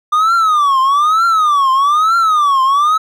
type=tone with vibrato; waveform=triangle; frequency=1200 Hz; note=D6; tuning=37 cents sharp; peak=-7 dBFS; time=0.12-2.98 s; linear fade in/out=10 ms; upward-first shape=triangle; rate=1.1 Hz; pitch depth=250 cents each way; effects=none